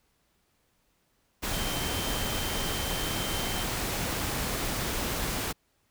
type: tone in noise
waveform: sine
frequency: 3119 Hz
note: G7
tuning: 9 cents flat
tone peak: -38 dBFS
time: 1.52-3.65 s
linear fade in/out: 20 ms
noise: pink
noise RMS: -31 dBFS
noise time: 1.42-5.53 s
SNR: -10 dB
effects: pink hiss -71 dBFS RMS until 5.9 s